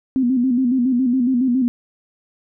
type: tone with vibrato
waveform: sine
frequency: 251.9 Hz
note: B3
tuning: 34 cents sharp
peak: -14 dBFS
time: 0.16-1.68 s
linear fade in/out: 0 ms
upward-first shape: square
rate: 7.2 Hz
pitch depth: 75 cents each way
effects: none